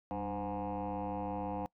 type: tone with frequency modulation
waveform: sine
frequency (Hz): 511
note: C5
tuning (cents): -41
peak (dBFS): -33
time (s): 0.11-1.66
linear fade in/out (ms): 0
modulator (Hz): 106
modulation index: 3.8
effects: noise-tail reverb RT60 0.1 s tail -24 dB re dry + tanh soft clip ceiling -32 dBFS